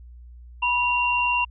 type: tone pair together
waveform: sine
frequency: 977 / 2763 Hz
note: B5 / F7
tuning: -19 / -19 cents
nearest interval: octave + tritone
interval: 1800 cents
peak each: -22 dBFS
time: 0.62-1.45 s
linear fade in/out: 10 ms
effects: added 60 Hz sine -41 dBFS peak until 1.5 s